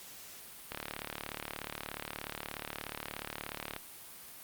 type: click train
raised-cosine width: 0.3 ms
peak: -21 dBFS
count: 113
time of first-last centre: 0.72-3.763 s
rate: 36.8 Hz
effects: white hiss -50 dBFS RMS until 4.43 s + Opus 48 kbps